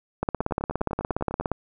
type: two click trains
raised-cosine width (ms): 1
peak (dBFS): -19 / -10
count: 11 / 23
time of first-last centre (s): 0.41-1.41 / 0.23-1.517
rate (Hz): 10 / 17.1
effects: none